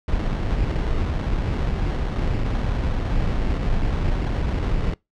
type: noise with sample-and-hold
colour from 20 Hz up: brown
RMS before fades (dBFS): -22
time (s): 0.08-4.94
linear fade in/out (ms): 5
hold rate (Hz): 2450
effects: noise-tail reverb RT60 0.2 s tail -24 dB re dry + low-pass 4000 Hz 12 dB/octave